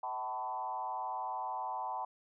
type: tone with frequency modulation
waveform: sine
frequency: 880 Hz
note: A5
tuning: in tune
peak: -35 dBFS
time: 0.03-2.05 s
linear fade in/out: 5 ms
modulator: 119 Hz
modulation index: 1.4
effects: none